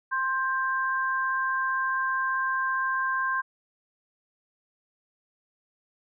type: tone pair together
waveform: sine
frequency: 1053 / 1578.8 Hz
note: C6 / G6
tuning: +11 / +12 cents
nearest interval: perfect fifth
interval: 701 cents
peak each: -27 dBFS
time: 0.11-3.42 s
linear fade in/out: 20 ms
effects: none